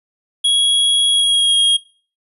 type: tone with pitch glide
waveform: square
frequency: 3322 to 3265 Hz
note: G#7 to G#7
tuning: 0 to -30 cents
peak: -12 dBFS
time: 0.44-1.77 s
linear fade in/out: 10 ms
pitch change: -30 cents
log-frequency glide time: 1.11-1.57 s
effects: noise-tail reverb RT60 0.4 s tail -20 dB re dry + resampled to 32000 Hz